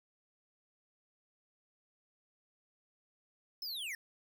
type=linear sweep; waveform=square; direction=down; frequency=5320 to 1758 Hz; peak=-39 dBFS; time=3.62-3.95 s; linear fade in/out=2 ms; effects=none